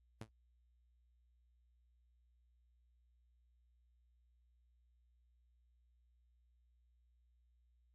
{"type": "tone with exponential decay", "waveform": "sawtooth", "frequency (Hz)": 110.3, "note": "A2", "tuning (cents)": 5, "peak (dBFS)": -39, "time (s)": [0.21, 0.29], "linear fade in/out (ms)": 5, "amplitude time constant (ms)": 17, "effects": ["added 60 Hz sine -70 dBFS peak until 7.94 s", "AAC 32 kbps"]}